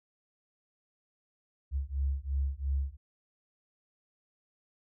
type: beating tone pair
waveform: sine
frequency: 67.4 / 70.3 Hz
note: C#2 / C#2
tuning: -48 / +25 cents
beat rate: 2.9 Hz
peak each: -32 / -32 dBFS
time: 1.71-2.97 s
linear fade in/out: 50 ms
effects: none